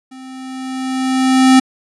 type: tone with level ramp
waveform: square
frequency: 260.8 Hz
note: C4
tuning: 5 cents flat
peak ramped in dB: -34 to -5 dBFS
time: 0.11-1.6 s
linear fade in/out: 10 ms
effects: resampled to 24000 Hz